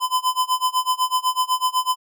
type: tone with tremolo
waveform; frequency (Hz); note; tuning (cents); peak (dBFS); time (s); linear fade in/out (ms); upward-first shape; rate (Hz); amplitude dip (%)
square; 1016; B5; +49; -16; 0-1.96; 50; sine; 8; 95
effects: none